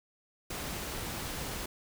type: noise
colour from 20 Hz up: pink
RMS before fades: -38 dBFS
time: 0.5-1.66 s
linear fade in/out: 5 ms
effects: none